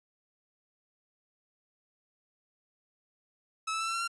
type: tone with pitch steps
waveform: sawtooth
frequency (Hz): 1299 / 1314.1 / 1329.4 / 1344.8 / 1360.4 / 1376.2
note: E6 / E6 / E6 / E6 / F6 / F6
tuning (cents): -26 / -6 / +14 / +34 / -46 / -26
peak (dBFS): -27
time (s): 3.67-4.078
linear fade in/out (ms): 10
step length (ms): 68
effects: resampled to 24000 Hz